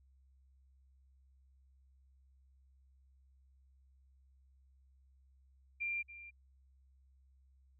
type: tone with echo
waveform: sine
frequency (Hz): 2380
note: D7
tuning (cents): +22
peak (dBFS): -35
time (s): 5.8-6.03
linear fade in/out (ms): 20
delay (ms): 280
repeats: 1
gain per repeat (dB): -14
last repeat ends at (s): 6.31
effects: added 66 Hz sine -64 dBFS peak until 7.79 s